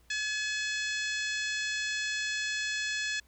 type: harmonic tone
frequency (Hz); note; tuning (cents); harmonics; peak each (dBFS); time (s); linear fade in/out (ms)
853; G#5; +46; 2 / 3 / 4 / 5 / 6 / 7 / 8 / 9; -33 / -37 / -39 / -41 / -43 / -44 / -45 / -46; 0.1-3.2; 5
effects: added 60 Hz sine -61 dBFS peak until 3.27 s + pink hiss -67 dBFS RMS until 3.27 s